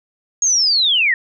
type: linear sweep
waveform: sine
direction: down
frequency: 6645 to 1800 Hz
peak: -12 dBFS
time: 0.42-1.14 s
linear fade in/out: 2 ms
effects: none